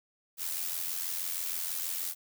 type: noise with amplitude modulation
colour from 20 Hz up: blue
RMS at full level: -32 dBFS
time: 0.37-2.15 s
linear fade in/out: 50 ms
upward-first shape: sine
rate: 86.3 Hz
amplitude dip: 60%
effects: none